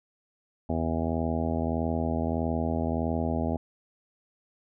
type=harmonic tone; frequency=81.6 Hz; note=E2; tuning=17 cents flat; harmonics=1 / 2 / 3 / 4 / 5 / 6 / 7 / 8 / 9 / 10; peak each=-31 / -34 / -30 / -37 / -38 / -39 / -39 / -35 / -41 / -39 dBFS; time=0.69-3.57 s; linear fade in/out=5 ms; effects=none